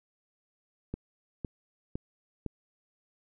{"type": "click train", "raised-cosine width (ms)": 3, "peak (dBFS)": -21, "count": 4, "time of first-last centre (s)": [0.94, 2.463], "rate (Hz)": 1.97, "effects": []}